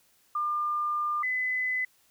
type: tone pair in turn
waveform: sine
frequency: 1200 / 2014 Hz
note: D6 / B6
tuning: +37 / +33 cents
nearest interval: major sixth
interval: 896 cents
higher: second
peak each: -26 dBFS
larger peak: neither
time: 0.35-1.23 / 1.23-1.85 s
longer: first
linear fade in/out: 5 ms
effects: white hiss -65 dBFS RMS until 2.1 s